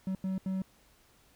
triangle tone bursts at uneven times, 189.4 Hz, F#3, 41 cents sharp, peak -28 dBFS, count 3, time 0.07-0.15 / 0.24-0.38 / 0.46-0.62 s, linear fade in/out 2 ms, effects pink hiss -64 dBFS RMS until 1.35 s

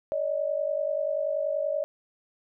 sine tone pair together, 570 / 620.4 Hz, C#5 / D#5, +48 / -5 cents, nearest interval minor second, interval 147 cents, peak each -28 dBFS, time 0.12-1.84 s, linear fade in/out 0 ms, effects none

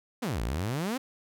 sawtooth exponential two-way sweep, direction down then up, 276.4 to 51.2 to 276.4 Hz, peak -25 dBFS, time 0.22-0.98 s, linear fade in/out 10 ms, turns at 0.42 s, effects none

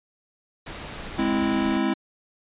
pink noise, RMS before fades -36 dBFS, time 0.66-1.78 s, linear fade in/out 10 ms
square chord, Ab augmented, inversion none, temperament equal, 207.7 / 261.6 / 329.6 Hz, Ab3 / C4 / E4, 0 / 0 / 0 cents, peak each -27 / -26 / -26 dBFS, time 1.18-1.94 s, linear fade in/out 10 ms
effects resampled to 8000 Hz

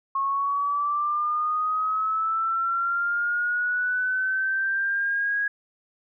sine linear sweep, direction up, 1087 to 1657 Hz, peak -22 dBFS, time 0.15-5.48 s, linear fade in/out 5 ms, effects none

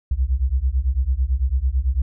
sine beating tone pair, 60.5 / 69.5 Hz, B1 / C#2, -35 / +5 cents, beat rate 9 Hz, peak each -20 dBFS, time 0.11-2.02 s, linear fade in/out 5 ms, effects none

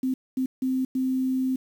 sine tone bursts at uneven times, 260 Hz, C4, 11 cents flat, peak -22 dBFS, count 4, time 0.03-0.14 / 0.37-0.46 / 0.62-0.85 / 0.95-1.56 s, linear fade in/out 5 ms, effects 8-bit

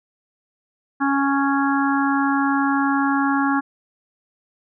harmonic tone, 277.2 Hz, C#4, in tune, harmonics 1 / 3 / 4 / 5 / 6, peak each -19 / -24 / -25 / -26 / -27 dBFS, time 1-3.61 s, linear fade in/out 20 ms, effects none

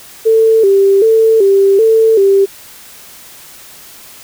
sine tone with vibrato, 418.6 Hz, G#4, 14 cents sharp, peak -5 dBFS, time 0.25-2.46 s, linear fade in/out 20 ms, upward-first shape square, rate 1.3 Hz, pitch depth 110 cents each way, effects white hiss -36 dBFS RMS until 4.23 s

